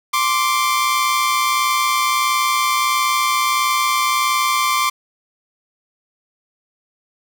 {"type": "tone pair together", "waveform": "sawtooth", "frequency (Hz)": [1049.5, 1171], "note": ["C6", "D6"], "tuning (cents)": [5, -5], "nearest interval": "major second", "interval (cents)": 190, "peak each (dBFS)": [-15, -14], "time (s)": [0.13, 4.9], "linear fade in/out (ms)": 10, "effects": []}